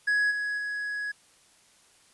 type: tone with level steps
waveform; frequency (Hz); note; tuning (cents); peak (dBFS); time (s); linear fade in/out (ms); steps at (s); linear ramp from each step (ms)
triangle; 1673; G#6; +12; -20 / -26 / -28; 0.07-1.12; 10; 0.3 / 0.57; 20
effects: white hiss -60 dBFS RMS until 2.13 s + resampled to 24000 Hz